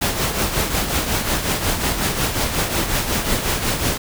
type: noise with tremolo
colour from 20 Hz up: pink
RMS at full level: -18 dBFS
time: 0.01-3.98 s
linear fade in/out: 10 ms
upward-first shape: triangle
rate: 5.5 Hz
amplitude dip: 60%
effects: none